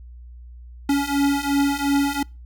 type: beating tone pair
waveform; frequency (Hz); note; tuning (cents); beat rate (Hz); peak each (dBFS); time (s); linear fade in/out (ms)
square; 279.9 / 282.7; C#4 / C#4; +17 / +34; 2.8; -23 / -21; 0.89-2.23; 5
effects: noise-tail reverb RT60 0.3 s tail -26 dB re dry + added 60 Hz sine -38 dBFS peak until 2.45 s

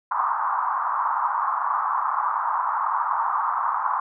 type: band-pass noise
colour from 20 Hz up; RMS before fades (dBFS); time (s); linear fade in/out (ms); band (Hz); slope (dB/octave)
white; -24; 0.11-4; 5; 890 to 1200; 48
effects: none

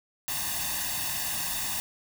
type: noise with comb filter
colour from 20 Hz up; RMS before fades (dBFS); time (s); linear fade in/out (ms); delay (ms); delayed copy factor
white; -31; 0.28-1.8; 0; 1.1; +0.9
effects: none

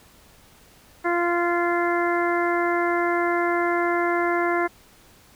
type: harmonic tone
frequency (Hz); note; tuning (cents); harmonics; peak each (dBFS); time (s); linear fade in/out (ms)
346.4; F4; -14; 1 / 2 / 3 / 4 / 5 / 6; -23 / -26 / -28 / -29 / -30 / -31; 1.04-4.68; 20
effects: pink hiss -53 dBFS RMS until 5.35 s

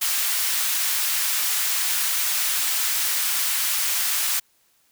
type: high-pass noise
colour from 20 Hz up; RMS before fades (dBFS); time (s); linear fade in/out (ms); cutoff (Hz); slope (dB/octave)
white; -23; 0.01-4.4; 10; 1200; 12
effects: white hiss -63 dBFS RMS until 4.91 s

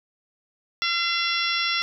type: harmonic tone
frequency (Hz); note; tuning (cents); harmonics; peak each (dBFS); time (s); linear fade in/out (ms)
683; F5; -39; 2 / 3 / 4 / 5 / 6 / 7 / 8; -29 / -28 / -29 / -28 / -33 / -35 / -30; 0.82-1.82; 0
effects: none

